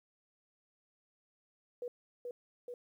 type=tone with echo; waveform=sine; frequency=487.7 Hz; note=B4; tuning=22 cents flat; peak=-37 dBFS; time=1.82-1.88 s; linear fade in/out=2 ms; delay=430 ms; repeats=2; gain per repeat=-2 dB; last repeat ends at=2.74 s; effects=12-bit